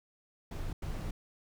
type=noise bursts at uneven times; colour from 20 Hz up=brown; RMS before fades=-37 dBFS; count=2; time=0.51-0.73 / 0.82-1.11 s; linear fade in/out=5 ms; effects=none